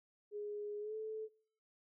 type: tone with pitch glide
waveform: sine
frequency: 415.3 to 436.2 Hz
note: G#4 to A4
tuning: 0 to -15 cents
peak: -40 dBFS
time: 0.31-1.29 s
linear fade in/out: 50 ms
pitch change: +85 cents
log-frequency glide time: 0.8-0.95 s
effects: noise-tail reverb RT60 0.7 s tail -26 dB re dry